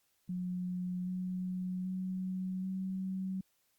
sine tone with pitch steps, 180.6 / 183.33 / 186.11 / 188.92 Hz, F#3 / F#3 / F#3 / F#3, -42 / -16 / +10 / +36 cents, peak -34 dBFS, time 0.29-3.41 s, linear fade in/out 5 ms, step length 780 ms, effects white hiss -75 dBFS RMS until 3.78 s + Opus 48 kbps

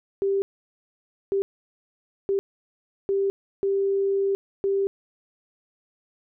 sine tone bursts at uneven times, 393.4 Hz, G4, 6 cents sharp, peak -20 dBFS, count 6, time 0.22-0.42 / 1.32-1.42 / 2.29-2.39 / 3.09-3.3 / 3.63-4.35 / 4.64-4.87 s, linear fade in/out 0 ms, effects none

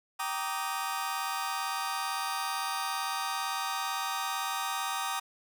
sawtooth chord, Eb major seventh, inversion first, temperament just, 777.8 / 933.4 / 1166.7 / 1244.5 Hz, G5 / Bb5 / D6 / Eb6, -14 / +2 / -12 / 0 cents, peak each -33 dBFS, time 0.19-5.2 s, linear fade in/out 10 ms, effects none

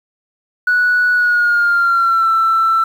sine tone with pitch glide, 1472 to 1334.3 Hz, F#6 to E6, -9 to +21 cents, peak -9 dBFS, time 0.67-2.84 s, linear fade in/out 5 ms, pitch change -170 cents, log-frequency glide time 1.14-2.3 s, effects tanh soft clip ceiling -7 dBFS + 7-bit

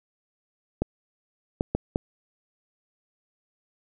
clicks, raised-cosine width 2 ms, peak -10 dBFS, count 4, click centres 0.82 / 1.609 / 1.75 / 1.959 s, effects none

